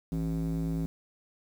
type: tone with band-pass filter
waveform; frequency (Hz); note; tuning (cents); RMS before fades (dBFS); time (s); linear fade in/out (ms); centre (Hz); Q
square; 54.7; A1; -9; -31; 0.12-0.86; 0; 210; 4.4
effects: 9-bit